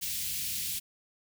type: band-stop noise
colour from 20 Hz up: white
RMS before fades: -34 dBFS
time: 0.01-0.8 s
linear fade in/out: 20 ms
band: 200 to 2400 Hz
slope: 24 dB/octave
effects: none